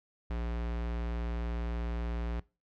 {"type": "tone", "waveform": "square", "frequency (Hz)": 58.27, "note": "A#1", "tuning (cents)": 0, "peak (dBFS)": -33, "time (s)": [0.3, 2.4], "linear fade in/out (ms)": 5, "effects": ["noise-tail reverb RT60 0.3 s tail -22 dB re dry", "low-pass 3000 Hz 12 dB/octave"]}